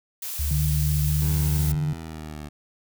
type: noise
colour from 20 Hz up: blue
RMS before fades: -32 dBFS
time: 0.22-1.72 s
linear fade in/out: 5 ms
type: tone with pitch glide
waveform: sine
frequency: 71.9 to 74.65 Hz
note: D2 to D2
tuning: -36 to +29 cents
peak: -23 dBFS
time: 0.39-1.75 s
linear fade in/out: 5 ms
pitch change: +65 cents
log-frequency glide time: 0.81-0.96 s
type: tone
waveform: sine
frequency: 150 Hz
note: D3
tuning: 37 cents sharp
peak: -22 dBFS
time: 0.51-1.93 s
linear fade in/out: 0 ms
type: exponential sweep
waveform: 15% pulse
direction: down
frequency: 95 to 73.8 Hz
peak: -28 dBFS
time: 1.21-2.49 s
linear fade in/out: 10 ms
effects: none